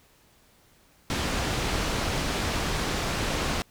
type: low-pass noise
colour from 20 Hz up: pink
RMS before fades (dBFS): -28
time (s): 1.1-3.62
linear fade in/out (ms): 0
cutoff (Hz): 6300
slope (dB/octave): 12
effects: pink hiss -60 dBFS RMS until 3.7 s